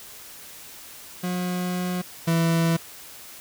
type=tone pair in turn; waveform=40% pulse; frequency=180.2 / 165.71 Hz; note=F#3 / E3; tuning=-45 / +9 cents; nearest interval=minor second; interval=146 cents; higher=first; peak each=-24 / -18 dBFS; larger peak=second; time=1.23-2.02 / 2.27-2.77 s; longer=first; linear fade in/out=10 ms; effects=white hiss -43 dBFS RMS until 3.4 s